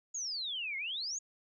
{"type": "exponential two-way sweep", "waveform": "sine", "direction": "down then up", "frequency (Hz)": [6900, 2093, 6900], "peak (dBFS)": -35, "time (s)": [0.14, 1.19], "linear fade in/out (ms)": 10, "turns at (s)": 0.77, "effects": []}